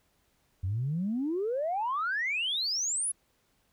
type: exponential sweep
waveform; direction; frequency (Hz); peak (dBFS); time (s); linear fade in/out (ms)
sine; up; 87.31 to 10830; -27; 0.63-3.12; 10
effects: tanh soft clip ceiling -23 dBFS + pink hiss -71 dBFS RMS until 3.72 s